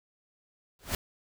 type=noise with exponential growth; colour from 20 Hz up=pink; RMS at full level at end=-26 dBFS; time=0.79-0.95 s; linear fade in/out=1 ms; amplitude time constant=34 ms; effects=none